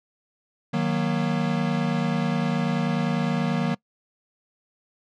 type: chord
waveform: square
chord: D# minor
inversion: none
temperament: equal with one note detuned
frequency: 155.56 / 185 / 235.9 Hz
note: D#3 / F#3 / A#3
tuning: 0 / 0 / +21 cents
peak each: -27 dBFS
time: 0.73-3.75 s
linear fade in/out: 10 ms
effects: noise-tail reverb RT60 0.1 s tail -23 dB re dry + low-pass 4000 Hz 12 dB/octave